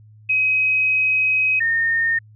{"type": "tone pair in turn", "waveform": "sine", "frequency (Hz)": [2533, 1829.8], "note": ["D#7", "A#6"], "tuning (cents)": [30, -33], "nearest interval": "tritone", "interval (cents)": 563, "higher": "first", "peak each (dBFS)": [-15, -16], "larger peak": "first", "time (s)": [[0.29, 1.6], [1.6, 2.19]], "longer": "first", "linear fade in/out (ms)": 10, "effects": ["added 107 Hz sine -44 dBFS peak until 2.35 s"]}